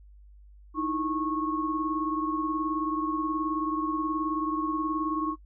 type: tone cluster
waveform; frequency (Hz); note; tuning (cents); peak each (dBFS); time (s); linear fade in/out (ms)
sine; 308.5 / 327.2 / 1097; D#4 / E4 / C#6; -15 / -13 / -18; -30 / -34 / -30; 0.74-5.36; 50
effects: noise-tail reverb RT60 0.1 s tail -20 dB re dry + added 50 Hz sine -49 dBFS peak until 5.45 s